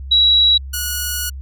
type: tone pair in turn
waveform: sine / 5% pulse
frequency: 3890 / 1457.1 Hz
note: B7 / F#6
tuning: -27 / -27 cents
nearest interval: octave + perfect fourth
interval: 1700 cents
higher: first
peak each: -9 dBFS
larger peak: neither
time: 0.11-0.58 / 0.73-1.3 s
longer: second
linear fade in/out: 10 ms
effects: added 67 Hz sine -27 dBFS peak until 1.41 s